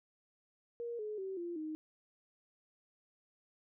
sine tone with pitch steps, 471.6 / 425 / 383.1 / 345.2 / 311.1 Hz, A#4 / G#4 / G4 / F4 / D#4, +20 / +40 / -40 / -20 / 0 cents, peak -38 dBFS, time 0.8-1.75 s, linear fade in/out 0 ms, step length 190 ms, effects none

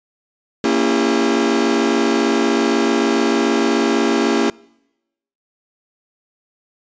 40% pulse chord, A# diminished seventh, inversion none, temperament just, 233.1 / 279.7 / 335.6 / 402.8 Hz, A#3 / C#4 / E4 / G4, 0 / +16 / +31 / +47 cents, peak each -19 dBFS, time 0.64-4.5 s, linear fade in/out 2 ms, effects noise-tail reverb RT60 0.9 s tail -25 dB re dry + resampled to 16000 Hz

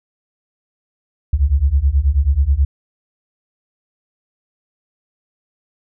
sine beating tone pair, 65 / 74.3 Hz, C2 / D2, -11 / +21 cents, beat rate 9.3 Hz, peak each -15 / -14 dBFS, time 1.33-2.65 s, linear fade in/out 5 ms, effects none

